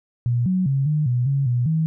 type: tone with pitch steps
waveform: sine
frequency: 120.5 / 185.3 / 136.4 / 151.5 / 123 / 138.4 / 122.1 / 159.6 Hz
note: B2 / F#3 / C#3 / D#3 / B2 / C#3 / B2 / D#3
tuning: -42 / +3 / -28 / -46 / -7 / -2 / -19 / +44 cents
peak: -17 dBFS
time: 0.26-1.86 s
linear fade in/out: 0 ms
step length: 200 ms
effects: none